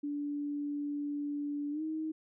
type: tone with pitch glide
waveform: sine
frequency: 290.1 to 314.5 Hz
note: D4 to D#4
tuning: -21 to +19 cents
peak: -33 dBFS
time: 0.03-2.12 s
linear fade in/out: 10 ms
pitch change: +140 cents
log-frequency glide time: 1.71-1.82 s
effects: none